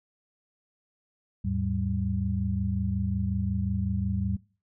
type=tone cluster; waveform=sine; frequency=80.5 / 106 / 194.4 Hz; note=E2 / G#2 / G3; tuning=-41 / +36 / -14 cents; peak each=-30 dBFS; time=1.44-4.37 s; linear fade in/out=10 ms; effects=noise-tail reverb RT60 0.4 s tail -23 dB re dry